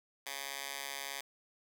10% pulse tone with high-pass filter, 138.59 Hz, C#3, in tune, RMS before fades -42 dBFS, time 0.26-1.21 s, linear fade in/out 5 ms, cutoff 1500 Hz, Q 0.57, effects none

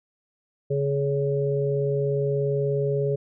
harmonic tone, 140.1 Hz, C#3, 19 cents sharp, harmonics 1 / 3 / 4, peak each -25 / -24 / -30 dBFS, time 0.7-3.16 s, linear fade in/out 10 ms, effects none

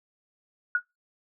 sine tone with exponential decay, 1452 Hz, F#6, 33 cents flat, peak -17 dBFS, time 0.75-0.83 s, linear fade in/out 2 ms, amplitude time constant 17 ms, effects noise-tail reverb RT60 0.2 s tail -22 dB re dry

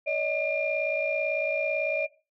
sine tone cluster, 573 / 631 / 2400 Hz, D5 / D#5 / D7, -43 / +24 / +37 cents, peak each -29 dBFS, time 0.06-2.07 s, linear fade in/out 20 ms, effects noise-tail reverb RT60 0.3 s tail -17 dB re dry + tanh soft clip ceiling -16 dBFS

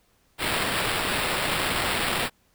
blue noise with sample-and-hold, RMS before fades -26 dBFS, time 0.38-2.3 s, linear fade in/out 50 ms, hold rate 6300 Hz, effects pink hiss -65 dBFS RMS until 2.54 s

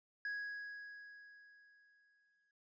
triangle tone with exponential decay, 1661.2 Hz, G#6, in tune, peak -36 dBFS, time 0.25-2.51 s, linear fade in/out 2 ms, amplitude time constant 490 ms, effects resampled to 16000 Hz

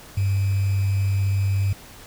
sine tone with sample-and-hold, 98 Hz, G2, in tune, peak -18 dBFS, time 0.17-1.73 s, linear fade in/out 5 ms, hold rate 2450 Hz, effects pink hiss -44 dBFS RMS until 2.06 s

